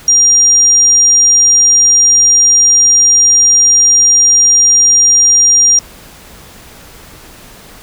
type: tone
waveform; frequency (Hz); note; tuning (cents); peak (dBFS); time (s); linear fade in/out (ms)
sine; 5700; F8; +34; -4; 0.08-5.79; 2
effects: pink hiss -36 dBFS RMS until 7.82 s